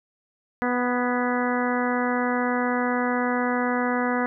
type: harmonic tone with a mistuned harmonic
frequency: 246.9 Hz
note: B3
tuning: in tune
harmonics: 1 / 2 / 3 / 4 / 5 / 6 / 7 / 8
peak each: -25 / -28 / -30 / -31 / -32 / -33 / -33 / -34 dBFS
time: 0.62-4.26 s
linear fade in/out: 0 ms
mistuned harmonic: 7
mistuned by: -31 cents
effects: none